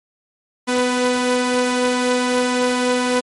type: tone pair together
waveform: sawtooth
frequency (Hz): 250.1 / 496.4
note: B3 / B4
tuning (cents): +22 / +9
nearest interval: octave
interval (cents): 1187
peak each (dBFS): -15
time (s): 0.67-3.21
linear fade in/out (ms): 20
effects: MP3 48 kbps